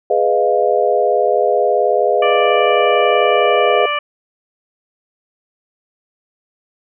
sine chord, F half-diminished seventh, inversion first, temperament equal with one note detuned, 415.3 / 493.9 / 618.3 / 698.5 Hz, Ab4 / Cb5 / Eb5 / F5, 0 / 0 / -11 / 0 cents, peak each -17 dBFS, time 0.1-3.86 s, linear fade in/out 5 ms
harmonic tone, 587.3 Hz, D5, in tune, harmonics 1 / 2 / 3 / 4 / 5, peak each -24 / -19 / -27 / -22 / -25 dBFS, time 2.22-3.99 s, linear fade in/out 5 ms
effects none

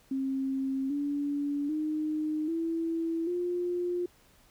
sine tone with pitch steps, 267.8 / 287 / 307.6 / 329.7 / 353.4 Hz, C4 / D4 / D#4 / E4 / F4, +40 / -40 / -20 / 0 / +21 cents, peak -28 dBFS, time 0.11-4.06 s, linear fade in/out 5 ms, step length 790 ms, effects pink hiss -62 dBFS RMS until 4.5 s

